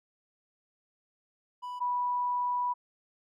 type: tone pair in turn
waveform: triangle / sine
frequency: 987.8 / 982.2 Hz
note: B5 / B5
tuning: 0 / -10 cents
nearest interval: unison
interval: 10 cents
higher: first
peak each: -34 / -27 dBFS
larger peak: second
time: 1.62-1.8 / 1.8-2.74 s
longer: second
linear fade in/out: 20 ms
effects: none